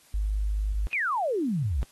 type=tone; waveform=sine; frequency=51.5 Hz; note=G#1; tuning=14 cents flat; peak=-24 dBFS; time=0.14-0.87 s; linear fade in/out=0 ms
type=exponential sweep; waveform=sine; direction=down; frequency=2577 to 53.9 Hz; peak=-24 dBFS; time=0.93-1.83 s; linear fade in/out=0 ms
effects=white hiss -58 dBFS RMS until 1.91 s + AAC 32 kbps